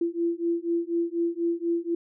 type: beating tone pair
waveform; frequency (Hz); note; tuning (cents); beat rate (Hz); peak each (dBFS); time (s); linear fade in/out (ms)
sine; 337.2 / 341.3; E4 / F4; +39 / -40; 4.1; -27; 0.01-1.95; 5
effects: none